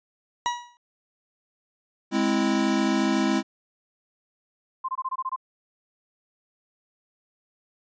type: tone with exponential decay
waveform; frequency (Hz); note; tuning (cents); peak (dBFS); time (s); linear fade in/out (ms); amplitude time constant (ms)
40% pulse; 964; B5; -42; -19; 0.46-0.77; 0; 66
type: chord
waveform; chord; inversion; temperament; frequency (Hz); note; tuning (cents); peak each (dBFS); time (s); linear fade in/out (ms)
square; Ab augmented; none; equal; 207.7 / 261.6 / 329.6; Ab3 / C4 / E4; 0 / 0 / 0; -26; 2.11-3.43; 50
type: tone bursts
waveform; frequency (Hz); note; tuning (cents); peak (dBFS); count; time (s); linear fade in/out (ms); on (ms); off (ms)
sine; 1046.5; C6; 0; -25; 8; 4.84-5.362; 10; 46; 22
effects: resampled to 16000 Hz